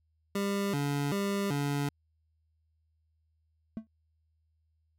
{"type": "tone with vibrato", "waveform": "25% pulse", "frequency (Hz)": 168.9, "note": "E3", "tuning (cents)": 42, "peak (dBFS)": -25, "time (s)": [0.35, 1.89], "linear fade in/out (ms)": 5, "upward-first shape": "square", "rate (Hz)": 1.3, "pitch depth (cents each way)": 290}
{"type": "tone with exponential decay", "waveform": "triangle", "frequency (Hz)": 221, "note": "A3", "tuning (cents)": 8, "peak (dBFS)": -28, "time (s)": [3.77, 3.87], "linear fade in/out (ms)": 0, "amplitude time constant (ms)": 21}
{"effects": ["added 79 Hz sine -70 dBFS peak until 4.98 s"]}